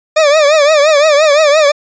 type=tone with vibrato; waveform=40% pulse; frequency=600 Hz; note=D5; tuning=37 cents sharp; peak=-5 dBFS; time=0.16-1.72 s; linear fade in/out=10 ms; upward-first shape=triangle; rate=5.8 Hz; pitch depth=130 cents each way; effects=resampled to 16000 Hz